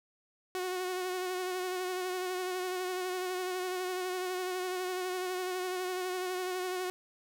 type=tone with vibrato; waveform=sawtooth; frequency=366.8 Hz; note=F#4; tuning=15 cents flat; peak=-29 dBFS; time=0.55-6.9 s; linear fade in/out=0 ms; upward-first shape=sine; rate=12 Hz; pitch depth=29 cents each way; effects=none